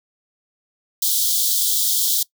white high-pass noise, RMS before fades -19 dBFS, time 1.02-2.23 s, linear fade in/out 5 ms, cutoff 3200 Hz, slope 96 dB/octave, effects noise-tail reverb RT60 0.1 s tail -21 dB re dry

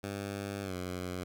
10% pulse tone with pitch glide, 100 to 90.65 Hz, G2 to F#2, +35 to -35 cents, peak -28 dBFS, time 0.03-1.24 s, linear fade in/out 10 ms, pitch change -170 cents, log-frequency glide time 0.62-0.74 s, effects none

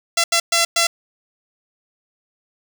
5% pulse tone bursts at uneven times, 677 Hz, E5, 46 cents sharp, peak -3 dBFS, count 4, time 0.17-0.24 / 0.32-0.4 / 0.52-0.65 / 0.76-0.87 s, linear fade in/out 5 ms, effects none

